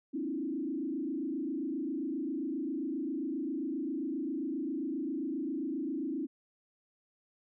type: tone with frequency modulation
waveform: sine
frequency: 293.7 Hz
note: D4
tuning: in tune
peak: -32 dBFS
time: 0.13-6.27 s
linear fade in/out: 20 ms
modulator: 27.5 Hz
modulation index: 1.6
effects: none